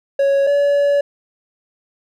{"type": "tone pair in turn", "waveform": "triangle", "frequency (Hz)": [554.4, 570.3], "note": ["C#5", "C#5"], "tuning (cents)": [0, 49], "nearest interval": "unison", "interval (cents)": 49, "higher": "second", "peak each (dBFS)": -10, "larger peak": "neither", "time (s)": [[0.19, 0.47], [0.47, 1.01]], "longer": "second", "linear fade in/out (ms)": 5, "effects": []}